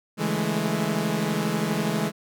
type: chord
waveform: sawtooth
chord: A major seventh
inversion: first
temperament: equal with one note detuned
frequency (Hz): 142.24 / 164.81 / 207.7 / 220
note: C#3 / E3 / G#3 / A3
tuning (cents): +45 / 0 / 0 / 0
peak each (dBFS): -29 / -24 / -23 / -26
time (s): 0.17-2.12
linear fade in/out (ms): 50
effects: none